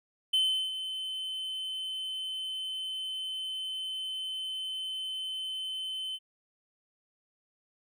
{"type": "tone with ADSR envelope", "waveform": "triangle", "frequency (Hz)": 3061, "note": "G7", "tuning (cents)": -42, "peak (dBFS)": -21, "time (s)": [0.33, 6.19], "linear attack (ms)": 9, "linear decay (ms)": 370, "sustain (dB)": -11, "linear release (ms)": 44, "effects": []}